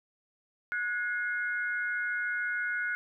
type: tone cluster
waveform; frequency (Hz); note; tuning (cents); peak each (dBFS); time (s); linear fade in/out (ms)
sine; 1460 / 1667 / 2134; F#6 / G#6 / C7; -24 / +6 / +34; -30 / -38 / -39; 0.72-2.95; 0
effects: none